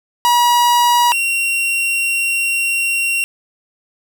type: tone pair in turn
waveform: 45% pulse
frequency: 963 / 2746 Hz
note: B5 / F7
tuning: -44 / -30 cents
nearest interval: octave + tritone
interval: 1814 cents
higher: second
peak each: -10 / -15 dBFS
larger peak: first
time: 0.25-1.12 / 1.12-3.24 s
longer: second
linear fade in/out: 0 ms
effects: none